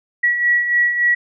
sine beating tone pair, 1926 / 1929.5 Hz, B6 / B6, -44 / -41 cents, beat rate 3.5 Hz, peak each -22 / -14 dBFS, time 0.23-1.15 s, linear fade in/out 10 ms, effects none

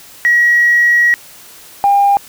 sine tone pair in turn, 1910 / 803.1 Hz, A#6 / G5, +42 / +42 cents, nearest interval octave + minor third, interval 1500 cents, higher first, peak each -6 dBFS, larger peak neither, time 0.25-1.14 / 1.84-2.17 s, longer first, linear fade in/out 0 ms, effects tanh soft clip ceiling -2 dBFS + white hiss -38 dBFS RMS until 2.28 s

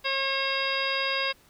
harmonic tone, 541 Hz, C#5, 42 cents flat, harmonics 1 / 2 / 3 / 4 / 5 / 6 / 7 / 9, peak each -33 / -33 / -33 / -33 / -32 / -36 / -34 / -34 dBFS, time 0.04-1.33 s, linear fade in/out 20 ms, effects pink hiss -59 dBFS RMS until 1.49 s

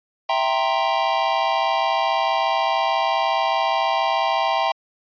square chord, C dominant seventh, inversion first, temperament equal, 659.3 / 784 / 932.3 / 1046.5 Hz, E5 / G5 / Bb5 / C6, 0 / 0 / 0 / 0 cents, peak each -25 / -23 / -25 / -26 dBFS, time 0.29-4.72 s, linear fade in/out 5 ms, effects resampled to 11025 Hz

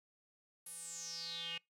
square tone with band-pass filter sweep, 168.1 Hz, E3, 34 cents sharp, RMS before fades -45 dBFS, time 0.66-1.58 s, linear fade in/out 5 ms, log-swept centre 11000 to 2700 Hz, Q 8.5, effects noise-tail reverb RT60 0.2 s tail -24 dB re dry

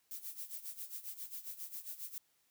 violet noise with tremolo, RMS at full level -43 dBFS, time 0.11-2.18 s, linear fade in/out 0 ms, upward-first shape sine, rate 7.4 Hz, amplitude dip 80%, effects white hiss -75 dBFS RMS until 2.5 s

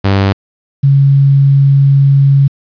sawtooth / sine tone pair in turn, 98 / 138.59 Hz, G2 / C#3, 0 / 0 cents, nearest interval tritone, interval 600 cents, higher second, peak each -4 dBFS, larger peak neither, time 0.04-0.33 / 0.83-2.48 s, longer second, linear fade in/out 10 ms, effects resampled to 11025 Hz + 7-bit

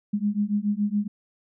sine beating tone pair, 203 / 210.1 Hz, G#3 / G#3, -39 / +20 cents, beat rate 7.1 Hz, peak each -25 dBFS, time 0.13-1.08 s, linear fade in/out 10 ms, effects none

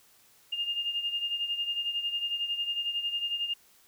sine beating tone pair, 2819 / 2830 Hz, F7 / F7, +16 / +22 cents, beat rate 11 Hz, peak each -30 / -36 dBFS, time 0.52-3.54 s, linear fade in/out 10 ms, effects white hiss -61 dBFS RMS until 3.87 s

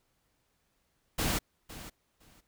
pink noise with echo, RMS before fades -30 dBFS, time 1.18-1.39 s, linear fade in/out 10 ms, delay 510 ms, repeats 2, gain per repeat -15 dB, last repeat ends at 2.41 s, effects pink hiss -75 dBFS RMS until 2.47 s

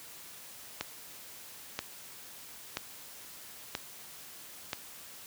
click train, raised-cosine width 0.2 ms, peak -15 dBFS, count 5, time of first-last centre 0.81-4.732 s, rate 1.02 Hz, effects white hiss -49 dBFS RMS until 5.26 s + high-pass 60 Hz 12 dB/octave

